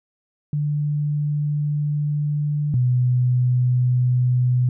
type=tone pair in turn; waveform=sine; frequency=147.7 / 125.06 Hz; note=D3 / B2; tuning=+10 / +22 cents; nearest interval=minor third; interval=288 cents; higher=first; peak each=-19 / -15 dBFS; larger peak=second; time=0.53-2.74 / 2.74-4.69 s; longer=first; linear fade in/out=2 ms; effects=none